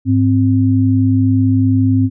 sine tone pair together, 103.83 / 261.6 Hz, G#2 / C4, 0 / 0 cents, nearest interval octave + major third, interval 1600 cents, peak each -12 dBFS, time 0.05-2.1 s, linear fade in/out 50 ms, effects none

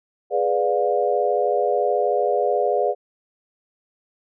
sine chord, G# diminished seventh, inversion none, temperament equal with one note detuned, 415.3 / 493.9 / 587.3 / 710.3 Hz, G#4 / B4 / D5 / F5, 0 / 0 / 0 / +29 cents, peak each -23 dBFS, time 0.3-2.95 s, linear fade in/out 50 ms, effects none

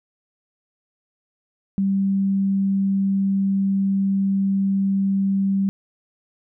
sine tone, 195.3 Hz, G3, 6 cents flat, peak -17 dBFS, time 1.78-5.69 s, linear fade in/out 0 ms, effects none

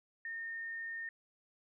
sine tone, 1828 Hz, A#6, 34 cents flat, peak -39 dBFS, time 0.25-1.09 s, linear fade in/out 2 ms, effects none

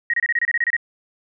sine tone bursts, 1886 Hz, A#6, 20 cents sharp, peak -16 dBFS, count 11, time 0.1-0.766 s, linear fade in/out 2 ms, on 36 ms, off 27 ms, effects none

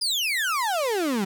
35% pulse exponential sweep, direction down, 5080 to 185 Hz, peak -21 dBFS, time 0.01-1.25 s, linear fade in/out 10 ms, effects none

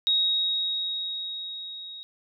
sine tone with level ramp, 3779 Hz, A#7, 23 cents sharp, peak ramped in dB -19 to -38 dBFS, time 0.07-2.03 s, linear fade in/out 0 ms, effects none

